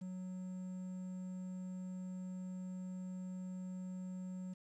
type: tone with quantisation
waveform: triangle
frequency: 184.2 Hz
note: F#3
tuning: 7 cents flat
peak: -40 dBFS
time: 0.01-4.54 s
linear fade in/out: 10 ms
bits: 11
effects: resampled to 24000 Hz